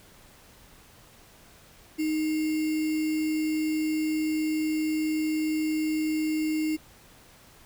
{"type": "tone with sample-and-hold", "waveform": "sine", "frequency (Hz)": 311.1, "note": "D#4", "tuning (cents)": 0, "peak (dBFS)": -24, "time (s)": [1.98, 6.77], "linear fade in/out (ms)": 20, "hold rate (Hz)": 2450, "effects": ["pink hiss -54 dBFS RMS until 7.65 s"]}